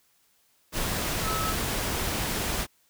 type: tone in noise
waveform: sine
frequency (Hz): 1298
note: E6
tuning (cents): -27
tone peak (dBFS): -30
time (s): 1.23-1.55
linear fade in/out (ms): 50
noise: pink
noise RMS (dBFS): -29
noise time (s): 0.72-2.67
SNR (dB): -4
effects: white hiss -66 dBFS RMS until 2.89 s